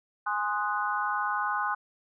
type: chord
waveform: sine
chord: Ab dominant seventh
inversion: none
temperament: equal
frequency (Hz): 830.6 / 1046.5 / 1244.5 / 1480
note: Ab5 / C6 / Eb6 / Gb6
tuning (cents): 0 / 0 / 0 / 0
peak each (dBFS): -32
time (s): 0.26-1.75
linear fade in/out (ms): 10
effects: none